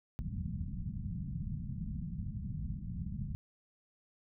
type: low-pass noise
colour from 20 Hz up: white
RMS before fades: -39 dBFS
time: 0.19-3.35 s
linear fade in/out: 0 ms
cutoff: 200 Hz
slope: 48 dB/octave
effects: none